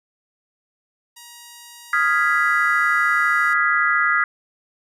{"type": "tone", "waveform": "5% pulse", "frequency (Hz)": 950, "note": "A#5", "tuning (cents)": 33, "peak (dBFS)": -28, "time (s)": [1.16, 3.54], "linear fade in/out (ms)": 10}
{"type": "chord", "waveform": "sine", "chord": "F half-diminished seventh", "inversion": "third", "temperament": "equal", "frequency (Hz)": [1244.5, 1396.9, 1661.2, 1975.5], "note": ["Eb6", "F6", "Ab6", "Cb7"], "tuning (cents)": [0, 0, 0, 0], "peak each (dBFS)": -21, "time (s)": [1.93, 4.24], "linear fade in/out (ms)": 2}
{"effects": []}